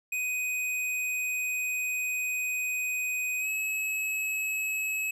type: tone with pitch glide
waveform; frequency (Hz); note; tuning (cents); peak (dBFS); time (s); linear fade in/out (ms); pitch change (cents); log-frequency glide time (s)
square; 2500 to 2573; D#7 to E7; +8 to -43; -29; 0.12-5.11; 5; +49; 3.39-3.48
effects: none